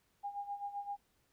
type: tone with tremolo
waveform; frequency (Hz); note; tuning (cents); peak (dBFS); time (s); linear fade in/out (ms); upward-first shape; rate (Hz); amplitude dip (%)
sine; 810; G#5; -43; -36; 0.23-0.97; 20; sine; 7.7; 75
effects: pink hiss -75 dBFS RMS until 1.32 s